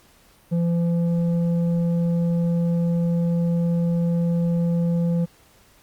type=tone with low-pass filter; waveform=square; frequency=170 Hz; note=F3; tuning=46 cents flat; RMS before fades=-21 dBFS; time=0.51-5.26 s; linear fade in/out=20 ms; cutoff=360 Hz; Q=5.7; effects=pink hiss -55 dBFS RMS until 5.82 s + Opus 48 kbps